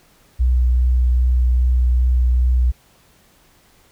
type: tone with vibrato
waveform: sine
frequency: 61.9 Hz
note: B1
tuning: 5 cents sharp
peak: -12 dBFS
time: 0.39-2.72 s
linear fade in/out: 20 ms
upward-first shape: triangle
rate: 2.5 Hz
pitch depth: 16 cents each way
effects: pink hiss -54 dBFS RMS until 3.91 s